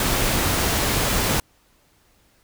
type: noise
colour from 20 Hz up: pink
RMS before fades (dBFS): -21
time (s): 0-1.4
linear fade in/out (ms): 2
effects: pink hiss -60 dBFS RMS until 2.43 s